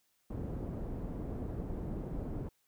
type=low-pass noise; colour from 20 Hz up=pink; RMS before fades=-39 dBFS; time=0.3-2.49 s; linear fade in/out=5 ms; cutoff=420 Hz; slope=12 dB/octave; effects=white hiss -75 dBFS RMS until 2.67 s